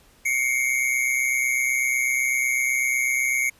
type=tone pair together; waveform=square; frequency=2133 / 2261 Hz; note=C7 / C#7; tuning=+33 / +34 cents; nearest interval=minor second; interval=101 cents; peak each=-24 dBFS; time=0.25-3.5 s; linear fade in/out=10 ms; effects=pink hiss -56 dBFS RMS until 3.59 s + resampled to 32000 Hz